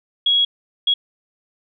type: tone bursts at uneven times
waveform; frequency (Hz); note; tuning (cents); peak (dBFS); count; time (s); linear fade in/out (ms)
sine; 3322; G#7; 0; -13; 2; 0.26-0.45 / 0.87-0.94; 5
effects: none